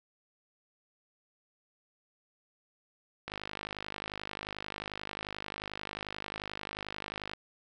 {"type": "click train", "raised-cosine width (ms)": 0.3, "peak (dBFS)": -21, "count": 209, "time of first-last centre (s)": [3.28, 7.335], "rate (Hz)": 51.3, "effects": []}